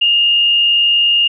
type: tone with frequency modulation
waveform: sine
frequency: 2830 Hz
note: F7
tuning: 22 cents sharp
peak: -9 dBFS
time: 0.01-1.28 s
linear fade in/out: 10 ms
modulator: 78.6 Hz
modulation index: 0.57
effects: none